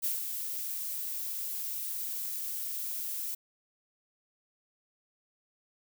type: noise with ADSR envelope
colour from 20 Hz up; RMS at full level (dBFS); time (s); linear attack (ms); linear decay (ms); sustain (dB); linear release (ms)
violet; -30; 0.02-3.35; 26; 150; -6; 8
effects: none